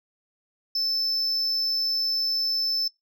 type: tone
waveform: sine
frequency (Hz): 5274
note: E8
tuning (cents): 0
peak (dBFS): -20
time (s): 0.75-2.88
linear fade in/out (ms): 5
effects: noise-tail reverb RT60 0.2 s tail -24 dB re dry + tanh soft clip ceiling -22 dBFS